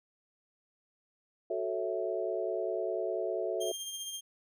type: chord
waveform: sine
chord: F# minor seventh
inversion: none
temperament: equal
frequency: 370 / 440 / 554.4 / 659.3 Hz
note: F#4 / A4 / C#5 / E5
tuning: 0 / 0 / 0 / 0 cents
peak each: -36 / -36 / -39 / -35 dBFS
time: 1.5-3.72 s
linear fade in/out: 5 ms
type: tone with tremolo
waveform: 20% pulse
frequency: 3197 Hz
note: G7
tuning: 33 cents sharp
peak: -31 dBFS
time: 3.6-4.21 s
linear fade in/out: 20 ms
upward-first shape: sine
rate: 15 Hz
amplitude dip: 40%
effects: none